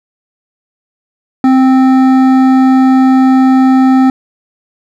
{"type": "tone with hard clipping", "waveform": "sine", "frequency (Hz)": 261.6, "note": "C4", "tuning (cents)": 0, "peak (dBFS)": -6, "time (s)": [1.44, 4.1], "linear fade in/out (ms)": 2, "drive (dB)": 11, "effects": []}